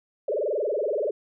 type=tone with frequency modulation; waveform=sine; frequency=506 Hz; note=B4; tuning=42 cents sharp; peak=-23 dBFS; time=0.28-1.11 s; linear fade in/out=5 ms; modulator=21.2 Hz; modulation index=5; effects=none